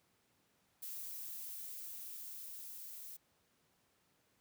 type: noise with level ramp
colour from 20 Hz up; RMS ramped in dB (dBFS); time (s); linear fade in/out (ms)
violet; -45 to -50; 0.82-3.17; 10
effects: pink hiss -75 dBFS RMS until 4.4 s + high-pass 100 Hz 12 dB/octave